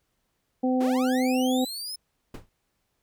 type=harmonic tone; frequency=255.6 Hz; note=C4; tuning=40 cents flat; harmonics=1 / 2 / 3; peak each=-22 / -28 / -31 dBFS; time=0.63-1.65 s; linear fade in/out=10 ms
type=linear sweep; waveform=sawtooth; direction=up; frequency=280 to 5274 Hz; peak=-30 dBFS; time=0.8-1.96 s; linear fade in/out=10 ms
type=noise with exponential decay; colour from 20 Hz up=brown; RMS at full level=-30 dBFS; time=2.34-2.49 s; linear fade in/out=5 ms; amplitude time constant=32 ms
effects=pink hiss -75 dBFS RMS until 3.02 s